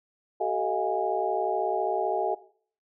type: tone cluster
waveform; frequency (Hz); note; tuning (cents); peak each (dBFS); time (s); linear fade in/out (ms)
sine; 382.6 / 438.4 / 637 / 709 / 824; G4 / A4 / D#5 / F5 / G#5; -42 / -6 / +41 / +26 / -14; -31; 0.4-2.35; 10
effects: noise-tail reverb RT60 0.5 s tail -17 dB re dry